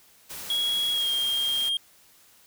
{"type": "noise", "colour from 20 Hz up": "white", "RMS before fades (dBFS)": -38, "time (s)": [0.29, 1.7], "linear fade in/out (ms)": 20}
{"type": "tone with pitch glide", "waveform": "triangle", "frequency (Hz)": [3319, 3219], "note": ["G#7", "G7"], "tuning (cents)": [-2, 45], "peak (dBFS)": -22, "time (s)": [0.5, 1.77], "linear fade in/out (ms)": 2, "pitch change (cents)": -53, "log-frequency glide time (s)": [0.92, 1.11]}
{"effects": ["white hiss -57 dBFS RMS until 2.46 s"]}